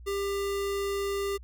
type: tone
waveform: square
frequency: 398.1 Hz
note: G4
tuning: 27 cents sharp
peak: -29 dBFS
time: 0.06-1.38 s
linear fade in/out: 20 ms
effects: added 60 Hz sine -44 dBFS peak until 1.43 s